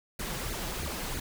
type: noise with flanger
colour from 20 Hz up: pink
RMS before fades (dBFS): -35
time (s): 0.19-1.2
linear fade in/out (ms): 5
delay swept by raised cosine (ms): 0.44 to 6.04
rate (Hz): 3.1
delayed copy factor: +0.75
effects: none